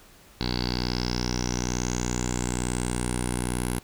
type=tone with low-pass filter sweep; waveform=10% pulse; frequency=61.1 Hz; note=B1; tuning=18 cents flat; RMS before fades=-28 dBFS; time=0.41-3.79 s; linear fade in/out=0 ms; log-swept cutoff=4300 to 11000 Hz; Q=9.8; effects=pink hiss -53 dBFS RMS until 3.83 s